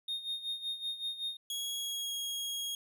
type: tone with tremolo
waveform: triangle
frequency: 3691 Hz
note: A#7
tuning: 18 cents flat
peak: -31 dBFS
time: 0.08-1.37 s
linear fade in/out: 5 ms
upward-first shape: sine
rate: 5.3 Hz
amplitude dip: 75%
type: tone with pitch glide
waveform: sawtooth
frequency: 3322 to 3286 Hz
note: G#7 to G#7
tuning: 0 to -19 cents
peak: -32 dBFS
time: 1.5-2.75 s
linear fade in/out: 2 ms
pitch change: -19 cents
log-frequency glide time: 1.77-2.14 s
effects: none